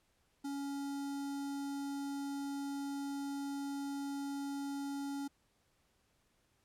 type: tone with notch filter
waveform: square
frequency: 279.8 Hz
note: C#4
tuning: 16 cents sharp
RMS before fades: -40 dBFS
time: 0.44-5.28 s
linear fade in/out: 10 ms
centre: 2300 Hz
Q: 0.87
effects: pink hiss -75 dBFS RMS until 6.64 s + low-pass 12000 Hz 12 dB/octave